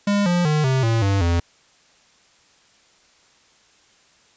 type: tone with pitch steps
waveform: square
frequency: 203.1 / 175.79 / 152.15 / 131.69 / 113.99 / 98.66 / 85.39 Hz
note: G#3 / F3 / D#3 / C3 / A#2 / G2 / F2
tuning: -38 / +12 / -38 / +12 / -38 / +12 / -38 cents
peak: -17 dBFS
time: 0.07-1.4 s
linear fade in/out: 5 ms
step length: 190 ms
effects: white hiss -56 dBFS RMS until 4.36 s + resampled to 16000 Hz